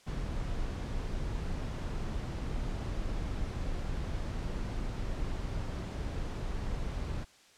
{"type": "noise", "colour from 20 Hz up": "brown", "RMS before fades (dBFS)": -35, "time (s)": [0.06, 7.25], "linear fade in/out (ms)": 20, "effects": ["white hiss -60 dBFS RMS until 7.57 s", "low-pass 7000 Hz 12 dB/octave"]}